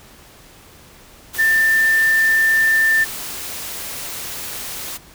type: tone in noise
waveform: sine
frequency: 1785 Hz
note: A6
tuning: 24 cents sharp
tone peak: -12 dBFS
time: 1.38-3.05 s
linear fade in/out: 20 ms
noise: white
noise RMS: -29 dBFS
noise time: 1.33-4.98 s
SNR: +14 dB
effects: pink hiss -45 dBFS RMS until 5.14 s